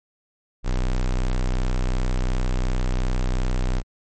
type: tone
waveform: square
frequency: 31.39 Hz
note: B0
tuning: 29 cents sharp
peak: -20 dBFS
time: 0.63-3.83 s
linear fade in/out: 50 ms
effects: MP3 32 kbps